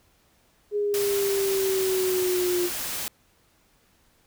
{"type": "linear sweep", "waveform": "sine", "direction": "down", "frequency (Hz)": [415.3, 351.4], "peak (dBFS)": -22, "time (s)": [0.71, 2.7], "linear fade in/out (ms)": 50}
{"type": "noise", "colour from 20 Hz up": "white", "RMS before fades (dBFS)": -31, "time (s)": [0.94, 3.08], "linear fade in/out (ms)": 0}
{"effects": ["pink hiss -63 dBFS RMS until 4.26 s"]}